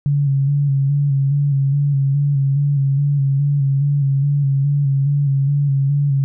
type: tone with vibrato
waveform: sine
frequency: 140.2 Hz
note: C#3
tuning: 20 cents sharp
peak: -13 dBFS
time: 0.06-6.24 s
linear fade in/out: 0 ms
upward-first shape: square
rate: 2.4 Hz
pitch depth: 36 cents each way
effects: none